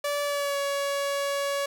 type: tone with pitch glide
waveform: sawtooth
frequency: 578 to 562.5 Hz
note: D5 to C#5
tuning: -28 to +25 cents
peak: -22 dBFS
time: 0.04-1.66 s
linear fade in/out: 5 ms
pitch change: -47 cents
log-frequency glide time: 0.23-0.57 s
effects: none